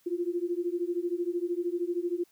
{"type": "beating tone pair", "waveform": "sine", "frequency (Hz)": [342.8, 355.8], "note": ["F4", "F4"], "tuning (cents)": [-32, 32], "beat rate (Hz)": 13, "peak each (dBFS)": -31, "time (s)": [0.06, 2.24], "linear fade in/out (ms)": 10, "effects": ["white hiss -66 dBFS RMS until 2.31 s"]}